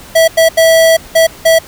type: tone bursts at uneven times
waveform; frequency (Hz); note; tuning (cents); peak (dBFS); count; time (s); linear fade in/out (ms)
square; 653; E5; -17; -5; 5; 0.15-0.28 / 0.37-0.49 / 0.57-0.97 / 1.15-1.27 / 1.45-1.59; 10
effects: pink hiss -34 dBFS RMS until 1.67 s

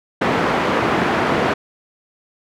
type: band-pass noise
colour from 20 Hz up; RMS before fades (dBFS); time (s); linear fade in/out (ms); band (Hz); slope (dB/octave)
pink; -18; 0.21-1.54; 10; 210 to 1800; 12
effects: none

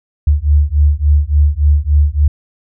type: beating tone pair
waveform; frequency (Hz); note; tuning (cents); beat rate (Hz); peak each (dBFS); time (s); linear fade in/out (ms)
sine; 71.9 / 75.4; D2 / D2; -36 / +46; 3.5; -11; 0.27-2.28; 5
effects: none

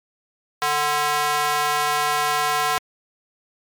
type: tone with high-pass filter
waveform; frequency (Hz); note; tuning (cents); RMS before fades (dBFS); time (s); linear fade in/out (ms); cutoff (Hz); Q
square; 148.4; D3; +18; -21; 0.62-2.78; 0; 920; 1.7
effects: MP3 96 kbps

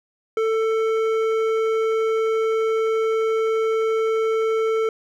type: tone with hard clipping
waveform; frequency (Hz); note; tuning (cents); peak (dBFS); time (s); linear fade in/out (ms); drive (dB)
sine; 444.2; A4; +16; -20; 0.37-4.89; 2; 10
effects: none

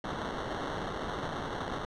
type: noise with sample-and-hold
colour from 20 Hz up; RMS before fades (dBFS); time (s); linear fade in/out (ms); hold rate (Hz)
white; -36; 0.04-1.85; 2; 2450
effects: low-pass 4000 Hz 12 dB/octave

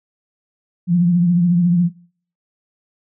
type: tone with vibrato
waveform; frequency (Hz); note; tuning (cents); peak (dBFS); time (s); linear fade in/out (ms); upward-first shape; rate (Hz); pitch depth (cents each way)
sine; 174.61; F3; 0; -11; 0.87-1.9; 50; sine; 14; 52
effects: noise-tail reverb RT60 0.5 s tail -21 dB re dry

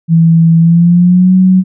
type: tone with pitch glide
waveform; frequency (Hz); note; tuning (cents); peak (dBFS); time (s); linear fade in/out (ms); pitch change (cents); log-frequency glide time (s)
sine; 164.81 to 186.06; E3 to F#3; 0 to +10; -3; 0.08-1.64; 50; +210; 0.59-1.34
effects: none

